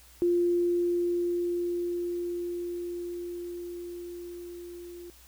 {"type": "tone with level ramp", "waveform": "sine", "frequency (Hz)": 349.2, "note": "F4", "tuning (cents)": 0, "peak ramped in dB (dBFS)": [-21, -41], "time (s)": [0.22, 5.1], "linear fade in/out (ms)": 0, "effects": ["added 60 Hz sine -56 dBFS peak until 5.27 s", "white hiss -56 dBFS RMS until 5.27 s"]}